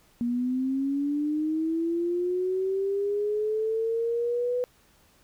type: linear sweep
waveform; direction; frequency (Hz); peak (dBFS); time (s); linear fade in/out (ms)
sine; up; 236.1 to 497.9; -24; 0.21-4.64; 0
effects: pink hiss -61 dBFS RMS until 5.23 s